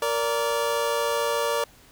25% pulse tone pair together, 466.2 / 579.5 Hz, A#4 / D5, 0 / -23 cents, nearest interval major third, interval 377 cents, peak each -22 / -22 dBFS, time 0.02-1.64 s, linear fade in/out 2 ms, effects pink hiss -53 dBFS RMS until 1.91 s

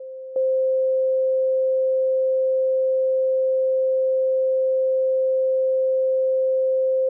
sine tone with level steps, 523.3 Hz, C5, in tune, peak -32 / -17 dBFS, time 0-7.09 s, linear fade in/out 5 ms, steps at 0.36 s, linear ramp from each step 2 ms, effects none

